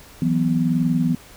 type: chord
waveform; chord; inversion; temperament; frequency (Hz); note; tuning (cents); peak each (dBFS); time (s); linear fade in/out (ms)
sine; E suspended second; none; equal; 164.81 / 185 / 246.9; E3 / F#3 / B3; 0 / 0 / 0; -20 / -24 / -20; 0.22-1.15; 2
effects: pink hiss -45 dBFS RMS until 1.36 s